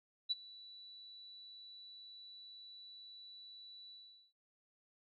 sine tone with ADSR envelope, 3951 Hz, B7, in tune, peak -30 dBFS, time 0.29-4.33 s, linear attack 22 ms, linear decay 26 ms, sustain -22 dB, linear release 420 ms, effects none

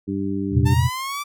harmonic tone, 98 Hz, G2, in tune, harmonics 1 / 2 / 3 / 4, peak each -31 / -26 / -25 / -31 dBFS, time 0.07-0.75 s, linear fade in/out 20 ms
sine chord, F suspended fourth, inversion none, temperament equal with one note detuned, 85.07 / 116.54 / 130.81 Hz, F2 / Bb2 / C3, -45 / 0 / 0 cents, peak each -19 dBFS, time 0.51-0.9 s, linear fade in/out 50 ms
sawtooth linear sweep, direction up, 880 to 1174.7 Hz, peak -22 dBFS, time 0.65-1.24 s, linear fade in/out 20 ms
effects none

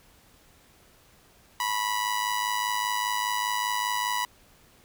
sawtooth tone with amplitude modulation, 981 Hz, B5, 12 cents flat, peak -19 dBFS, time 1.6-4.25 s, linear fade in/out 2 ms, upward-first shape sine, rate 105 Hz, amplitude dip 65%, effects pink hiss -58 dBFS RMS until 4.84 s

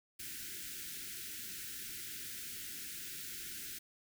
white band-stop noise, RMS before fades -45 dBFS, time 0.19-3.79 s, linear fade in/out 10 ms, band 410 to 1400 Hz, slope 96 dB/octave, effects none

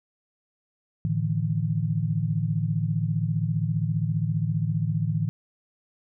sine chord, A suspended fourth, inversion none, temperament equal with one note detuned, 110 / 149.74 / 164.81 Hz, A2 / D3 / E3, 0 / +34 / 0 cents, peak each -27 dBFS, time 1.05-5.29 s, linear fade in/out 0 ms, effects none

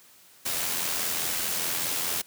white noise with amplitude modulation, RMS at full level -27 dBFS, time 0.45-2.22 s, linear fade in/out 10 ms, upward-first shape sine, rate 84.8 Hz, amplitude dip 40%, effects white hiss -55 dBFS RMS until 2.26 s + high-pass 80 Hz 12 dB/octave

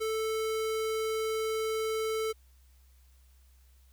square tone, 440 Hz, A4, in tune, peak -30 dBFS, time 0-2.33 s, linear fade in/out 20 ms, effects added 64 Hz sine -57 dBFS peak until 3.92 s + white hiss -69 dBFS RMS until 3.92 s

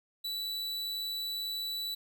45% pulse tone, 3951 Hz, B7, in tune, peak -34 dBFS, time 0.24-1.95 s, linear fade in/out 10 ms, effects none

